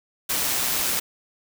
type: noise with amplitude modulation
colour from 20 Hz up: white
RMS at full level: -23 dBFS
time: 0.29-1 s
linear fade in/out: 10 ms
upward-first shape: sine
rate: 125 Hz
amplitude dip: 25%
effects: none